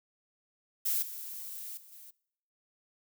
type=noise with level steps; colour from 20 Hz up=violet; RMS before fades=-30 / -42 / -55 / -51 dBFS; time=0.85-2.11 s; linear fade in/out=10 ms; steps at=1.02 / 1.77 / 1.92 s; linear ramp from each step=5 ms; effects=noise-tail reverb RT60 0.7 s tail -23 dB re dry